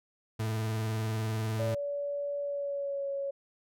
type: tone with vibrato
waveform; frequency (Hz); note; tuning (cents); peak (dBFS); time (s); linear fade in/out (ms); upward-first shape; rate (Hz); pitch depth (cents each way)
40% pulse; 110; A2; 0; -29; 0.39-1.75; 10; square; 20; 35
type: tone with pitch glide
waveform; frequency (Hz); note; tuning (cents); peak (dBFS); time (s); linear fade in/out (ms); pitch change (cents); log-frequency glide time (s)
sine; 572 to 555.4; D5 to C#5; -46 to +3; -31; 1.59-3.31; 10; -51; 2.4-3.09
effects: none